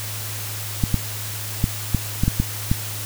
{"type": "clicks", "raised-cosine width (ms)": 5, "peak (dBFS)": -5, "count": 8, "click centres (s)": [0.838, 0.943, 1.641, 1.947, 2.236, 2.28, 2.4, 2.715], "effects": ["added 105 Hz sine -31 dBFS peak until 3.05 s", "white hiss -31 dBFS RMS until 3.05 s"]}